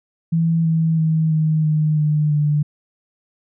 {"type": "tone with pitch steps", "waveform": "sine", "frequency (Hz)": [164.81, 161.98, 159.2, 156.46, 153.77, 151.13, 148.54], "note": ["E3", "E3", "D#3", "D#3", "D#3", "D3", "D3"], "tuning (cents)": [0, -30, 40, 10, -20, 50, 20], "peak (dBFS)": -14, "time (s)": [0.32, 2.63], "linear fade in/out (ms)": 10, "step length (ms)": 330, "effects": []}